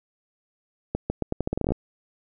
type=accelerating click train; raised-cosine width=2 ms; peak=-11 dBFS; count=14; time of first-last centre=0.95-1.72 s; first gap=150 ms; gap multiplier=0.82; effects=none